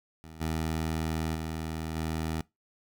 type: tone with level steps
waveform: 15% pulse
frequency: 79.9 Hz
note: D#2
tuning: 47 cents sharp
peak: -39 / -23 / -27 / -24 dBFS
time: 0.24-2.41 s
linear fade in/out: 0 ms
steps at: 0.4 / 1.34 / 1.95 s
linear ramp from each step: 20 ms
effects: noise-tail reverb RT60 0.2 s tail -22 dB re dry